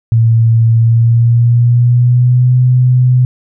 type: tone with pitch glide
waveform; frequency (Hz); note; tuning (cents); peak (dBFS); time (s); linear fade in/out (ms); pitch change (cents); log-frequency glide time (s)
sine; 114.2 to 125.98; A#2 to B2; -35 to +35; -5; 0.12-3.25; 0; +170; 0.75-2.57
effects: none